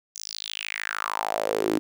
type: tone with high-pass filter sweep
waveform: sawtooth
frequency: 53.3 Hz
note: G#1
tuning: 46 cents sharp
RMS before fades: -29 dBFS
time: 0.15-1.79 s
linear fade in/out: 0 ms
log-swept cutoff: 6500 to 290 Hz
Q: 5
effects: none